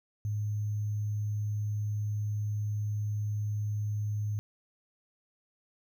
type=tone with sample-and-hold; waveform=sine; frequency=105 Hz; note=G#2; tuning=19 cents sharp; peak=-29 dBFS; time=0.25-4.39 s; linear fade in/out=0 ms; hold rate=6300 Hz; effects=none